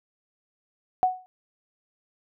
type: tone with exponential decay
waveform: sine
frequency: 740 Hz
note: F#5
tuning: in tune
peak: -14 dBFS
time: 1.03-1.26 s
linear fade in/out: 0 ms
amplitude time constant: 48 ms
effects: none